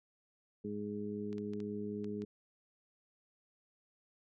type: harmonic tone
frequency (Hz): 103.83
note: G#2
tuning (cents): 0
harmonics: 1 / 2 / 3 / 4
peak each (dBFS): -50 / -40 / -46 / -42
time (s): 0.64-2.25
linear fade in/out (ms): 10
type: clicks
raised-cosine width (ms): 0.2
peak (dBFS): -37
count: 6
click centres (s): 1.329 / 1.382 / 1.535 / 1.603 / 2.044 / 2.22
effects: none